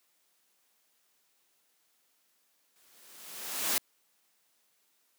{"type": "noise with exponential growth", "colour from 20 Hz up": "white", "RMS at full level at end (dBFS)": -27, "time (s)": [2.76, 3.78], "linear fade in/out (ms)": 0, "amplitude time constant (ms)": 220, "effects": ["white hiss -72 dBFS RMS until 5.18 s", "high-pass 200 Hz 12 dB/octave"]}